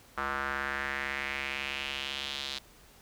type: tone with band-pass filter sweep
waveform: square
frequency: 69 Hz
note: C#2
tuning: 7 cents flat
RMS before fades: -35 dBFS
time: 0.17-2.59 s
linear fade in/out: 10 ms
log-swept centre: 1300 to 3900 Hz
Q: 3.1
effects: pink hiss -57 dBFS RMS until 3.01 s